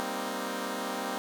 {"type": "chord", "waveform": "10% pulse", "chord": "C minor seventh", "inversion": "second", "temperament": "equal with one note detuned", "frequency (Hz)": [196, 236.1, 261.6, 311.1], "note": ["G3", "Bb3", "C4", "Eb4"], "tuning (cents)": [0, 22, 0, 0], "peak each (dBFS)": [-30, -29, -28, -32], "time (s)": [0, 1.18], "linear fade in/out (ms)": 0, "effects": []}